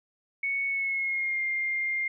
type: tone with pitch glide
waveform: sine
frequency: 2217 to 2112 Hz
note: C#7 to C7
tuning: 0 to +16 cents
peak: -26 dBFS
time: 0.43-2.08 s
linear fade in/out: 5 ms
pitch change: -84 cents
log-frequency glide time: 0.67-1.42 s
effects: none